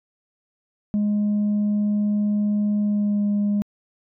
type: tone with pitch glide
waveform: sine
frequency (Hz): 207.7 to 205.1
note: G#3 to G#3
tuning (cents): 0 to -21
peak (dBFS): -16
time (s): 0.94-3.62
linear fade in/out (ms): 0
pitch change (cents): -21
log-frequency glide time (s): 2.8-3.25
effects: tanh soft clip ceiling -17 dBFS